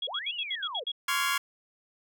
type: tone bursts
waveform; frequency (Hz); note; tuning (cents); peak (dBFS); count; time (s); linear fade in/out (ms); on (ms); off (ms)
sine; 3322; G#7; 0; -29; 8; 0.02-0.918; 5; 51; 70
type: linear two-way sweep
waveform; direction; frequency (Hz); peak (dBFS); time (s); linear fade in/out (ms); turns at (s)
sine; up then down; 420.2 to 3004 to 420.2; -35; 0.07-0.84; 10; 0.34
type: chord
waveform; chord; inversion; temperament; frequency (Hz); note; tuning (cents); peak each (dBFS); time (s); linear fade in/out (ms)
25% pulse; Db major seventh; third; equal with one note detuned; 1046.5 / 1129.4 / 1396.9 / 1661.2; C6 / Db6 / F6 / Ab6; 0 / +32 / 0 / 0; -28; 1.08-1.38; 5
effects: none